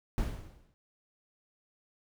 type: noise with exponential decay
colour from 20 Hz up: brown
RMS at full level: -29 dBFS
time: 0.18-0.74 s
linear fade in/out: 0 ms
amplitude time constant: 120 ms
effects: none